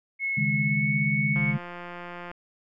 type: tone with pitch glide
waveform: sine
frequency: 2185 to 2216 Hz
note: C#7 to C#7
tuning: -26 to -1 cents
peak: -25 dBFS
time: 0.19-1.55 s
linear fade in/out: 50 ms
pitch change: +25 cents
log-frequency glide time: 0.53-0.92 s
type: chord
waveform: sine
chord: C# suspended second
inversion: none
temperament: equal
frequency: 138.59 / 155.56 / 207.7 Hz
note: C#3 / D#3 / G#3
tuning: 0 / 0 / 0 cents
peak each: -28 dBFS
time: 0.37-1.58 s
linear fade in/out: 10 ms
type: click train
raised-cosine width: 0.5 ms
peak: -24 dBFS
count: 168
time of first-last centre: 1.36-2.314 s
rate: 175 Hz
effects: none